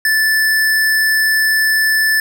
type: tone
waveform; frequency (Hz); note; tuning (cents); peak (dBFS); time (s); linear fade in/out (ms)
square; 1752; A6; -8; -12; 0.05-2.2; 2
effects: none